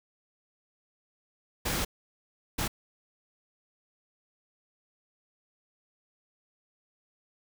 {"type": "noise bursts at uneven times", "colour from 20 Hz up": "pink", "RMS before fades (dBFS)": -30, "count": 2, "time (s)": [[1.65, 1.85], [2.58, 2.68]], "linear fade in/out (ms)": 10, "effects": []}